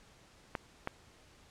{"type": "clicks", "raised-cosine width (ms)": 0.5, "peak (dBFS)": -19, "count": 2, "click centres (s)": [0.552, 0.874], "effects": ["pink hiss -61 dBFS RMS until 1.5 s", "low-pass 8000 Hz 12 dB/octave"]}